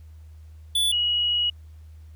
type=tone pair in turn; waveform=square / sine; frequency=3457 / 2907 Hz; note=A7 / F#7; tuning=-31 / -31 cents; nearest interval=minor third; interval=300 cents; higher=first; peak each=-20 dBFS; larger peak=neither; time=0.75-0.92 / 0.92-1.5 s; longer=second; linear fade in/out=5 ms; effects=added 78 Hz sine -42 dBFS peak until 2.15 s + pink hiss -65 dBFS RMS until 2.15 s